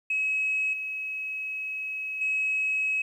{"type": "tone with level steps", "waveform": "sine", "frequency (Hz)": 2561, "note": "D#7", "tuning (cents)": 49, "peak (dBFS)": [-23, -30, -23], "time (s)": [0.1, 3.02], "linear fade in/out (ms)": 5, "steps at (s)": [0.73, 2.21], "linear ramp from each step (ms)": 5, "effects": ["tanh soft clip ceiling -19 dBFS", "10-bit"]}